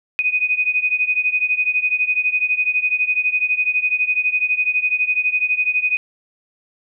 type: beating tone pair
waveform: sine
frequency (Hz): 2489 / 2501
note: D#7 / D#7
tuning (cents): 0 / +8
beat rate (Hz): 12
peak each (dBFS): -18 / -20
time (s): 0.19-5.97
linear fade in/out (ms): 0
effects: none